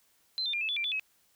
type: tone with pitch steps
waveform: sine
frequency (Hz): 4087 / 3591 / 2400 / 2607 / 3450 / 2362 / 3466 / 2558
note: C8 / A7 / D7 / E7 / A7 / D7 / A7 / D#7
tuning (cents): -41 / +35 / +37 / -20 / -35 / +9 / -27 / +47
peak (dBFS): -29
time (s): 0.38-0.996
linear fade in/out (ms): 0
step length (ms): 77
effects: white hiss -68 dBFS RMS until 1.35 s